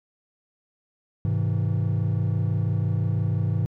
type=chord; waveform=triangle; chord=Ab augmented; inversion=none; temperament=just; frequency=103.83 / 129.78 / 162.23 Hz; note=Ab2 / C3 / E3; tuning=0 / -14 / -27 cents; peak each=-21 / -25 / -25 dBFS; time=1.25-3.66 s; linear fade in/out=0 ms; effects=tanh soft clip ceiling -12 dBFS